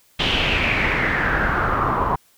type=noise with low-pass filter sweep; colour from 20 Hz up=pink; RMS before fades=-20 dBFS; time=0.19-2.16 s; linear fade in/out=10 ms; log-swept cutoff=3300 to 1000 Hz; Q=5; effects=white hiss -57 dBFS RMS until 2.37 s